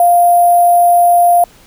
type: tone with sample-and-hold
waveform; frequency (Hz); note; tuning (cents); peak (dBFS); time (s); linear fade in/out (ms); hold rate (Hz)
sine; 698.5; F5; 0; -5; 0-1.44; 2; 11025
effects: pink hiss -44 dBFS RMS until 1.66 s